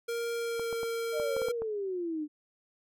square tone with pitch glide, 467 to 460.6 Hz, A#4 to A#4, +3 to -21 cents, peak -32 dBFS, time 0.08-1.52 s, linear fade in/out 10 ms, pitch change -24 cents, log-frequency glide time 0.36-0.78 s
clicks, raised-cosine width 1 ms, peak -27 dBFS, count 8, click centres 0.596 / 0.728 / 0.832 / 1.199 / 1.366 / 1.418 / 1.485 / 1.62 s
sine exponential sweep, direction down, 627 to 293.8 Hz, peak -31 dBFS, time 1.12-2.28 s, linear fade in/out 50 ms
effects none

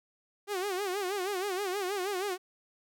sawtooth tone with vibrato, 385.9 Hz, G4, 27 cents flat, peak -27 dBFS, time 0.47-2.38 s, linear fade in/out 50 ms, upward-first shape sine, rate 6.3 Hz, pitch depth 130 cents each way, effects none

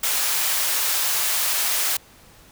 white high-pass noise, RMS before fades -22 dBFS, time 0.03-1.97 s, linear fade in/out 5 ms, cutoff 680 Hz, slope 12 dB/octave, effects pink hiss -50 dBFS RMS until 2.51 s

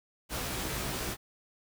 pink noise with comb filter, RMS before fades -35 dBFS, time 0.29-1.17 s, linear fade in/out 50 ms, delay 16 ms, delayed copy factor +1, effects none

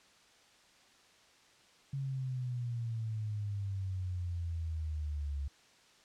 sine exponential sweep, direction down, 138.59 to 69.3 Hz, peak -34 dBFS, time 1.93-5.48 s, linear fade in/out 5 ms, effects white hiss -63 dBFS RMS until 6.04 s + low-pass 6000 Hz 12 dB/octave

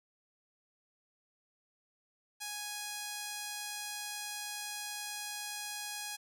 5% pulse tone, 830.6 Hz, G#5, in tune, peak -27 dBFS, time 2.4-6.17 s, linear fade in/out 20 ms, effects none

